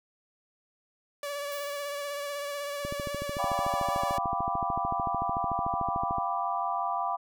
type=tone with vibrato; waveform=sawtooth; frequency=573 Hz; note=D5; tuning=43 cents flat; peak=-29 dBFS; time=1.23-4.18 s; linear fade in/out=2 ms; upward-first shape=sine; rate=16 Hz; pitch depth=27 cents each way
type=noise with exponential decay; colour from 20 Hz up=violet; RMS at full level=-43 dBFS; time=1.52-2.4 s; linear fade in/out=0 ms; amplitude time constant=190 ms
type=click train; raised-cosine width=3 ms; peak=-23 dBFS; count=46; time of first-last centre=2.85-6.183 s; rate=13.5 Hz
type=chord; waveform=sine; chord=G dominant seventh; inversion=third; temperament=equal; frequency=698.5 / 784 / 987.8 / 1174.7 Hz; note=F5 / G5 / B5 / D6; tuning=0 / 0 / 0 / 0 cents; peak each=-33 dBFS; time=3.38-7.17 s; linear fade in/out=20 ms
effects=none